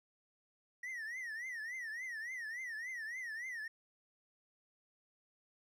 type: tone with vibrato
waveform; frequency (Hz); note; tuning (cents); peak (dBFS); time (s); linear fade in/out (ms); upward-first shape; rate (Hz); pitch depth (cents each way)
triangle; 1897; A#6; +30; -39; 0.83-3.68; 5; triangle; 3.5; 190
effects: none